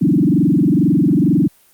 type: tone with frequency modulation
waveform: sine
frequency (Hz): 233.1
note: A#3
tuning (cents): 0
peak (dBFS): -10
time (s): 0.01-1.48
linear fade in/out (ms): 10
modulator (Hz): 22.2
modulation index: 3.8
effects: white hiss -52 dBFS RMS until 1.73 s + Opus 32 kbps